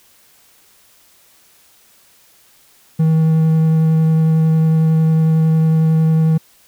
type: tone with vibrato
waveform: triangle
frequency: 159.7 Hz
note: D#3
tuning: 45 cents sharp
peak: -8 dBFS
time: 2.99-6.38 s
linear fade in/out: 10 ms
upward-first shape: triangle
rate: 11 Hz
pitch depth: 10 cents each way
effects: white hiss -51 dBFS RMS until 6.67 s